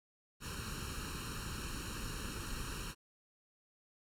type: noise with comb filter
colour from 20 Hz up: pink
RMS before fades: -42 dBFS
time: 0.4-2.95 s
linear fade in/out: 50 ms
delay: 0.72 ms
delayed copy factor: +0.9
effects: low-pass 12000 Hz 12 dB/octave